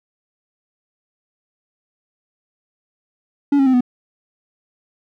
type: tone with pitch steps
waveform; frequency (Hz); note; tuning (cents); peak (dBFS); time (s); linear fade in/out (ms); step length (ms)
triangle; 284.2 / 271.5 / 259.4 / 247.8; C#4 / C#4 / C4 / B3; +43 / -36 / -15 / +6; -9; 3.52-3.808; 5; 72
effects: none